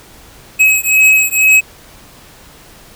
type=beating tone pair; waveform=square; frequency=2555 / 2557.1 Hz; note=D#7 / D#7; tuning=+45 / +47 cents; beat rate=2.1 Hz; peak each=-11 dBFS; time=0.59-1.61 s; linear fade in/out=20 ms; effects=pink hiss -40 dBFS RMS until 2.95 s